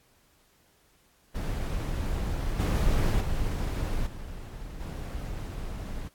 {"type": "noise with level steps", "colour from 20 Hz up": "brown", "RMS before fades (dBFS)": [-30, -24, -29, -39, -35], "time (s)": [1.34, 6.09], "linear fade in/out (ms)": 20, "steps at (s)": [2.59, 3.2, 4.06, 4.8], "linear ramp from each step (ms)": 10, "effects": ["pink hiss -64 dBFS RMS until 6.14 s", "AAC 64 kbps"]}